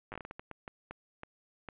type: slowing click train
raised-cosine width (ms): 0.5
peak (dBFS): -27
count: 14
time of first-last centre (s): 0.12-1.687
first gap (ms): 8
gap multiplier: 1.4
effects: resampled to 8000 Hz + 9-bit